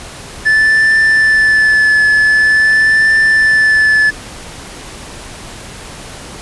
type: tone with vibrato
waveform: triangle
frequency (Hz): 1746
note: A6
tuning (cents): -14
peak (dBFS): -5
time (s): 0.45-4.11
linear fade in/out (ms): 20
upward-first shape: triangle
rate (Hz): 0.46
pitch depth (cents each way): 26
effects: pink hiss -30 dBFS RMS until 6.41 s + resampled to 24000 Hz